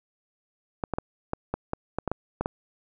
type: clicks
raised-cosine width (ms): 1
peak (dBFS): -13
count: 11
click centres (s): 0.838 / 0.937 / 0.985 / 1.334 / 1.54 / 1.734 / 1.986 / 2.077 / 2.116 / 2.41 / 2.459
effects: none